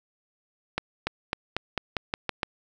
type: accelerating click train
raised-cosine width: 0.3 ms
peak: -10 dBFS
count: 9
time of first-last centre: 0.78-2.432 s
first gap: 290 ms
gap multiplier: 0.9
effects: none